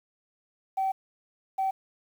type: tone bursts at uneven times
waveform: sine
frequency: 769 Hz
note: G5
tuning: 33 cents flat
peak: -23 dBFS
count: 2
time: 0.77-0.92 / 1.58-1.71 s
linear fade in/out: 10 ms
effects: tanh soft clip ceiling -21 dBFS + 9-bit